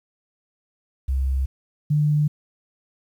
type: tone pair in turn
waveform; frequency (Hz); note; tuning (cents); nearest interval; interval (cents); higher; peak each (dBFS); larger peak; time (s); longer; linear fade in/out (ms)
sine; 66.5 / 149.29; C2 / D3; +29 / +29; octave + major second; 1400; second; -19 / -16; second; 1.08-1.46 / 1.9-2.28; neither; 10
effects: 9-bit